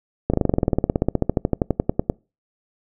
slowing click train, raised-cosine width 2 ms, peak -4 dBFS, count 29, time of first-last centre 0.3-2.099 s, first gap 36 ms, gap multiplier 1.04, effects noise-tail reverb RT60 0.3 s tail -26 dB re dry

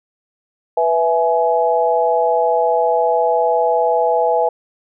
sine chord, E major, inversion second, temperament equal with one note detuned, 493.9 / 659.3 / 839.8 Hz, B4 / E5 / G#5, 0 / 0 / +19 cents, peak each -17 dBFS, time 0.77-4.49 s, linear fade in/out 5 ms, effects none

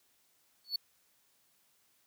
triangle tone with exponential growth, 4435 Hz, C#8, in tune, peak -26 dBFS, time 0.64-0.76 s, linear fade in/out 5 ms, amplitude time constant 24 ms, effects white hiss -71 dBFS RMS until 2.06 s + high-pass 60 Hz 12 dB/octave

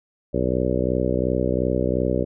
harmonic tone, 62.8 Hz, B1, 30 cents sharp, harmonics 1 / 2 / 3 / 4 / 5 / 6 / 7 / 8 / 9, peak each -28 / -28 / -28 / -28 / -28 / -28 / -28 / -28 / -28 dBFS, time 0.33-2.25 s, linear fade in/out 20 ms, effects none

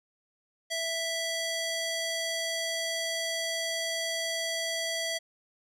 square tone with band-pass filter, 659.3 Hz, E5, in tune, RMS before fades -32 dBFS, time 0.7-5.19 s, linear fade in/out 20 ms, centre 4700 Hz, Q 0.75, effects none

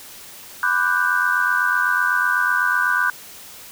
sine chord, G major seventh, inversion first, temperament equal with one note detuned, 999.8 / 1174.7 / 1480 / 1568 Hz, B5 / D6 / F#6 / G6, +21 / 0 / 0 / 0 cents, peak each -25 / -25 / -19 / -21 dBFS, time 0.63-3.1 s, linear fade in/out 2 ms, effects white hiss -40 dBFS RMS until 3.71 s

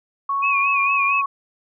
sine tone, 1108.7 Hz, C#6, in tune, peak -19 dBFS, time 0.29-1.26 s, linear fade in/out 5 ms
sine tone with vibrato, 2491 Hz, D#7, 1 cent sharp, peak -18 dBFS, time 0.42-1.22 s, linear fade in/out 20 ms, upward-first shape sine, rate 4.4 Hz, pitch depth 72 cents each way
effects none

